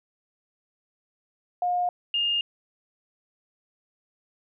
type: tone pair in turn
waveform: sine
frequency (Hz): 714 / 2827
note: F5 / F7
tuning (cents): +38 / +20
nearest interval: 2 octaves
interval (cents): 2382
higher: second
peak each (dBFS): -22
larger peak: neither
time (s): 1.62-1.89 / 2.14-2.41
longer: neither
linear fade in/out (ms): 2
effects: none